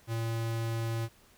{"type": "tone", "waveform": "square", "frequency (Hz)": 114.2, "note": "A#2", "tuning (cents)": -35, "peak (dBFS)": -31, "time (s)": [0.07, 1.09], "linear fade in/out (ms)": 50, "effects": ["pink hiss -61 dBFS RMS until 1.37 s"]}